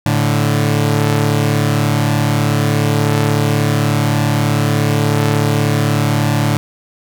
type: tone pair together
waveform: sawtooth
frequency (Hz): 109.2 / 145.76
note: A2 / D3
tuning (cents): -13 / -13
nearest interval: perfect fourth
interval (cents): 500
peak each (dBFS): -11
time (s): 0.06-6.57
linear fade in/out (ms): 0
effects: none